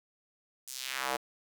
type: tone with high-pass filter sweep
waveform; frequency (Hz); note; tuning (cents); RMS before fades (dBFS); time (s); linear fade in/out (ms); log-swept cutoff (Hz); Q
square; 65.41; C2; 0; -36; 0.67-1.17; 10; 8200 to 550; 1.3
effects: 9-bit